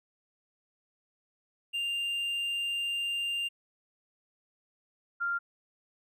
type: tone pair in turn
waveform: triangle / sine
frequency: 2794 / 1392.6 Hz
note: F7 / F6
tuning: 0 / -5 cents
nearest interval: octave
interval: 1205 cents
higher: first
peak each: -28 dBFS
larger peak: neither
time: 1.73-3.49 / 5.2-5.39 s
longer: first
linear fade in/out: 20 ms
effects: none